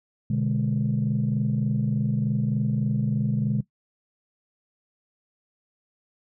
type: chord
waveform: sine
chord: G# diminished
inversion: first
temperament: equal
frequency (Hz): 123.47 / 146.83 / 207.7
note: B2 / D3 / G#3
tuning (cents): 0 / 0 / 0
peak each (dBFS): -25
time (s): 0.3-3.61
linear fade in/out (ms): 5
effects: noise-tail reverb RT60 0.1 s tail -18 dB re dry + tanh soft clip ceiling -15 dBFS